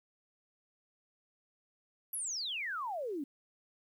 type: exponential sweep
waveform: sine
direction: down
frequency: 11880 to 264.4 Hz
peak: -35 dBFS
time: 2.13-3.24 s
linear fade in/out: 5 ms
effects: 11-bit